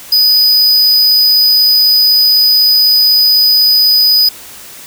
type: tone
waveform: square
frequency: 4978 Hz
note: D#8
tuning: in tune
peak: -6 dBFS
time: 0.12-4.29 s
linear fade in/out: 5 ms
effects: white hiss -32 dBFS RMS until 4.86 s